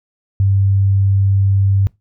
sine tone, 98 Hz, G2, in tune, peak -10 dBFS, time 0.4-1.87 s, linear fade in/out 0 ms, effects noise-tail reverb RT60 0.2 s tail -22 dB re dry

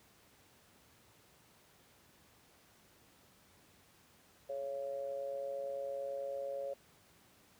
sine tone with amplitude modulation, 554.4 Hz, C#5, in tune, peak -34 dBFS, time 4.49-6.74 s, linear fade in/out 10 ms, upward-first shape sine, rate 129 Hz, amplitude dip 70%, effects pink hiss -65 dBFS RMS until 7.59 s + high-pass 80 Hz 12 dB/octave

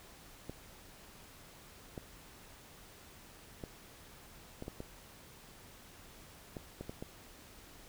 clicks, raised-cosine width 2 ms, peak -28 dBFS, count 10, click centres 0.496 / 1.978 / 3.638 / 4.624 / 4.681 / 4.804 / 6.568 / 6.81 / 6.895 / 7.025 s, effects pink hiss -56 dBFS RMS until 7.88 s

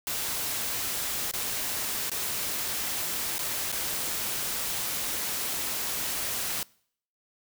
white noise with dropouts, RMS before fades -31 dBFS, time 0.07-6.63 s, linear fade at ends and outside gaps 1 ms, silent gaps 1.313-1.336 / 2.097-2.116 / 3.382-3.391 / 3.719-3.725 s, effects noise-tail reverb RT60 0.6 s tail -24 dB re dry

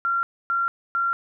sine tone bursts, 1375 Hz, F6, 27 cents flat, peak -20 dBFS, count 3, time 0.05-1.13 s, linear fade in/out 0 ms, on 180 ms, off 270 ms, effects none

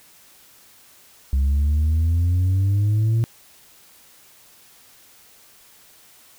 sine exponential sweep, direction up, 66.4 to 115.9 Hz, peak -13 dBFS, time 1.33-3.24 s, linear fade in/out 0 ms, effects tanh soft clip ceiling -15 dBFS + white hiss -51 dBFS RMS until 6.38 s

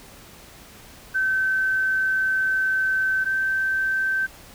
sine tone pair in turn, 1538 / 1552.3 Hz, G6 / G6, -33 / -17 cents, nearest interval unison, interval 16 cents, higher second, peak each -19 / -20 dBFS, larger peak first, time 1.14-3.25 / 3.25-4.27 s, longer first, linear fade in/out 20 ms, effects pink hiss -46 dBFS RMS until 4.54 s

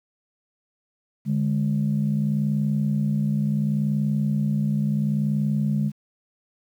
sine tone pair together, 146.99 / 207.7 Hz, D3 / G#3, +2 / 0 cents, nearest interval tritone, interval 598 cents, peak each -22 dBFS, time 1.25-5.92 s, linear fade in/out 50 ms, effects tanh soft clip ceiling -13 dBFS + 9-bit

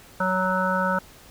harmonic tone, 186.1 Hz, F#3, 10 cents sharp, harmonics 1 / 3 / 5 / 7 / 8, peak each -27 / -27 / -27 / -27 / -27 dBFS, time 0.2-0.99 s, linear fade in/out 5 ms, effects pink hiss -49 dBFS RMS until 1.3 s

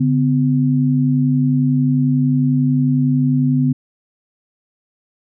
sine tone pair together, 142.9 / 254 Hz, D3 / B3, -47 / +49 cents, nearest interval minor seventh, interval 996 cents, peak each -15 dBFS, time 0-3.73 s, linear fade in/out 10 ms, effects none

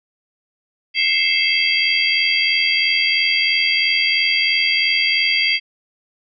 sine tone cluster, 2080 / 2163 / 2639 / 3240 / 4718 Hz, C7 / C#7 / E7 / G#7 / D8, -11 / -43 / +1 / -43 / +7 cents, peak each -21 dBFS, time 0.94-5.6 s, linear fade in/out 50 ms, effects none

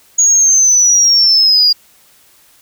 sine linear sweep, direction down, 6720 to 4804 Hz, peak -5 dBFS, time 0.18-1.73 s, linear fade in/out 10 ms, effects tanh soft clip ceiling -2 dBFS + white hiss -48 dBFS RMS until 2.61 s

